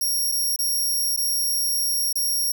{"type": "tone with dropouts", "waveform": "10% pulse", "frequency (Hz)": 5588, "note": "F8", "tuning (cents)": 0, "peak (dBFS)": -15, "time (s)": [0.01, 2.52], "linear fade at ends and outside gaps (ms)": 5, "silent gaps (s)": [[0.317, 0.321], [0.562, 0.589], [1.164, 1.174], [2.128, 2.155]], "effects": []}